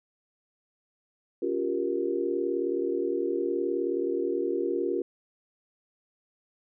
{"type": "chord", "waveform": "sine", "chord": "G half-diminished seventh", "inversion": "second", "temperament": "just", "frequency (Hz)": [282.2, 352.8, 392, 470.4], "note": ["Db4", "F4", "G4", "Bb4"], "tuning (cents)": [31, 18, 0, 16], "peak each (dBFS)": [-34, -29, -31, -32], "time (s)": [1.42, 5.02], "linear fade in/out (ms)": 5, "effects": []}